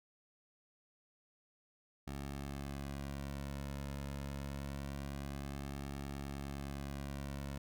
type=tone with flanger; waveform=sawtooth; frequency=69.7 Hz; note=C#2; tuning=10 cents sharp; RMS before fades=-43 dBFS; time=2.07-7.58 s; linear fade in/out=5 ms; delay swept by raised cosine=2 to 2.59 ms; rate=0.25 Hz; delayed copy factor=-0.8; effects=none